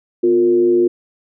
sine tone with frequency modulation, 354.7 Hz, F4, 27 cents sharp, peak -10 dBFS, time 0.23-0.88 s, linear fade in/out 10 ms, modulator 105 Hz, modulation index 0.48, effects none

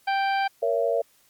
harmonic tone, 784 Hz, G5, in tune, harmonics 1 / 2 / 3 / 4 / 5 / 6, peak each -22 / -29 / -33 / -38 / -46 / -40 dBFS, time 0.07-0.48 s, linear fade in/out 10 ms
sine chord, A# diminished, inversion none, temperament just, 466.2 / 559.4 / 671.3 Hz, A#4 / C#5 / E5, 0 / +16 / +31 cents, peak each -25 dBFS, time 0.62-1.02 s, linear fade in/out 10 ms
effects white hiss -61 dBFS RMS until 1.29 s + MP3 96 kbps

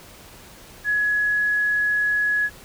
sine tone, 1684 Hz, G#6, 24 cents sharp, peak -18 dBFS, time 0.84-2.5 s, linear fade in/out 50 ms, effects pink hiss -45 dBFS RMS until 2.64 s

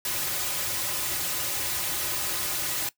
white noise with comb filter, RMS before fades -29 dBFS, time 0.05-2.89 s, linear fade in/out 2 ms, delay 4.4 ms, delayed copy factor -0.95, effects noise-tail reverb RT60 0.1 s tail -19 dB re dry

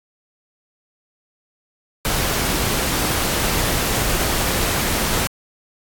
pink noise, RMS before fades -20 dBFS, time 2.05-5.27 s, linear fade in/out 0 ms, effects AAC 64 kbps

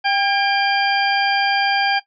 harmonic tone with a mistuned harmonic, 793 Hz, G5, 20 cents sharp, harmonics 1 / 2 / 3 / 4 / 6, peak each -18 / -21 / -23 / -24 / -26 dBFS, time 0.04-2 s, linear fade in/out 20 ms, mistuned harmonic 2, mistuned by +37 cents, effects noise-tail reverb RT60 0.1 s tail -17 dB re dry

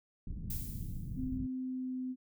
pink low-pass noise, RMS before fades -40 dBFS, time 0.27-1.47 s, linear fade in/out 2 ms, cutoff 210 Hz, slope 24 dB/octave
violet noise with exponential decay, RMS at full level -40 dBFS, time 0.5-1.38 s, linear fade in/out 5 ms, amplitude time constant 190 ms
sine tone with pitch glide, 258 to 255.8 Hz, C4 to C4, -24 to -39 cents, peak -35 dBFS, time 1.15-2.16 s, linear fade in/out 50 ms, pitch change -15 cents, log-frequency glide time 1.5-2 s
effects none

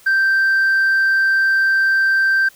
sine tone, 1566 Hz, G6, 2 cents flat, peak -10 dBFS, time 0.06-2.49 s, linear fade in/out 10 ms, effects tanh soft clip ceiling -11 dBFS + white hiss -48 dBFS RMS until 2.55 s

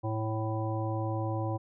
harmonic tone, 110 Hz, A2, in tune, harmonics 1 / 3 / 5 / 7 / 9, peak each -31 / -36 / -38 / -39 / -41 dBFS, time 0.03-1.58 s, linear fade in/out 20 ms, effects none

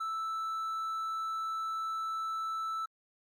triangle tone, 1318.5 Hz, E6, in tune, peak -31 dBFS, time 0-2.86 s, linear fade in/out 10 ms, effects Opus 48 kbps

